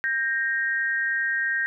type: tone pair together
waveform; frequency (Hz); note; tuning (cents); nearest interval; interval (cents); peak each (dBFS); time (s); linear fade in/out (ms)
sine; 1587.4 / 1864.7; G6 / A#6; +21 / 0; minor third; 279; -25; 0.04-1.66; 0
effects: none